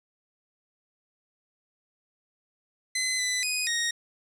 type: tone with pitch steps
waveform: 15% pulse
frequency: 2037 / 2000 / 2495 / 1870 Hz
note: C7 / B6 / D#7 / A#6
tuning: -47 / +21 / +4 / +5 cents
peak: -19 dBFS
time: 2.95-3.91 s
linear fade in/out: 5 ms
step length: 240 ms
effects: low-pass 12000 Hz 12 dB/octave